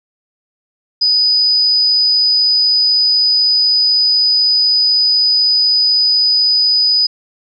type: tone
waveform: sine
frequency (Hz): 4978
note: D#8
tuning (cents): 0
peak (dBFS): -9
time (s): 1.01-7.07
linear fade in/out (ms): 10
effects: none